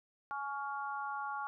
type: harmonic tone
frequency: 280 Hz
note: C#4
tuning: 18 cents sharp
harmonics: 3 / 4 / 5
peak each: -40 / -41 / -42 dBFS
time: 0.31-1.47 s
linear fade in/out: 0 ms
effects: none